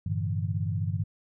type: chord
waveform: sine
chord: E half-diminished seventh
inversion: first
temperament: equal with one note detuned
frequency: 98 / 113.75 / 146.83 / 164.81 Hz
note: G2 / Bb2 / D3 / E3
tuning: 0 / -42 / 0 / 0 cents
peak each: -29 / -33 / -34 / -34 dBFS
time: 0.06-1.04 s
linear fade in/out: 5 ms
effects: none